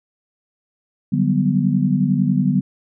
sine chord, G major seventh, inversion second, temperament equal, 146.83 / 185 / 196 / 246.9 Hz, D3 / F#3 / G3 / B3, 0 / 0 / 0 / 0 cents, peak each -20 dBFS, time 1.12-2.61 s, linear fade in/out 10 ms, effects none

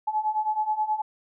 sine beating tone pair, 852 / 861.4 Hz, G#5 / A5, +44 / -37 cents, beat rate 9.4 Hz, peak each -28 / -25 dBFS, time 0.07-1.02 s, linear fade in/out 10 ms, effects none

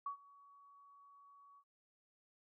sine tone with ADSR envelope, 1127 Hz, C#6, 28 cents sharp, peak -37 dBFS, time 0.06-1.64 s, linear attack 4 ms, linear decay 100 ms, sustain -23 dB, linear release 61 ms, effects none

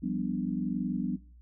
sine chord, G dominant seventh, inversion third, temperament equal, 174.61 / 196 / 246.9 / 293.7 Hz, F3 / G3 / B3 / D4, 0 / 0 / 0 / 0 cents, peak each -35 / -34 / -33 / -36 dBFS, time 0.02-1.17 s, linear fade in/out 20 ms, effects noise-tail reverb RT60 0.4 s tail -19 dB re dry + added 60 Hz sine -51 dBFS peak until 1.41 s

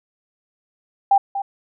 sine tone with echo, 793 Hz, G5, 20 cents sharp, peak -10 dBFS, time 1.11-1.18 s, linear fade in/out 5 ms, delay 240 ms, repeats 1, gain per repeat -11 dB, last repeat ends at 1.42 s, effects none

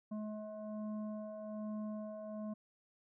sine tone with frequency modulation, 213.6 Hz, G#3, 49 cents sharp, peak -40 dBFS, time 0.11-2.54 s, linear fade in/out 10 ms, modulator 426 Hz, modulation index 1.1, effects none

